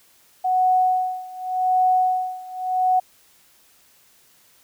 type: tone with tremolo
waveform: sine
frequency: 740 Hz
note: F#5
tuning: in tune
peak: -14 dBFS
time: 0.44-3 s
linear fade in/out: 10 ms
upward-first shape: sine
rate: 0.87 Hz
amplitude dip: 90%
effects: white hiss -56 dBFS RMS until 4.63 s